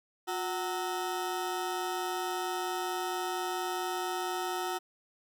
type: ring-modulated tone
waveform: 25% pulse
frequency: 554.4 Hz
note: C#5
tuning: in tune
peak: -25 dBFS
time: 0.27-4.79 s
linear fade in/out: 20 ms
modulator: 195 Hz
effects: none